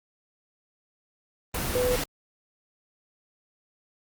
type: tone in noise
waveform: sine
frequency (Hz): 498.6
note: B4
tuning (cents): +16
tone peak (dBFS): -22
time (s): 1.75-1.96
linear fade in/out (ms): 5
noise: pink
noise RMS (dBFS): -29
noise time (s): 1.54-2.04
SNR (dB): +4
effects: Opus 24 kbps